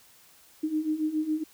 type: beating tone pair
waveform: sine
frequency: 304.9 / 312.1 Hz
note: D#4 / D#4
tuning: -35 / +5 cents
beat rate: 7.2 Hz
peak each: -31 / -27 dBFS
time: 0.63-1.44 s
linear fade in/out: 10 ms
effects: white hiss -57 dBFS RMS until 1.53 s